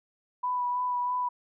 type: tone with vibrato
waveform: sine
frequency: 987.8 Hz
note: B5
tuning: in tune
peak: -26 dBFS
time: 0.43-1.29 s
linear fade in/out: 10 ms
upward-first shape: sine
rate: 3.1 Hz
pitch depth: 16 cents each way
effects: none